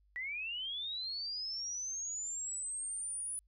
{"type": "linear sweep", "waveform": "sine", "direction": "up", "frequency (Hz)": [1918, 9956], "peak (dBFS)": -37, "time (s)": [0.16, 3.39], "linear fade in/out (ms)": 0, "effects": ["added 50 Hz sine -66 dBFS peak until 3.47 s"]}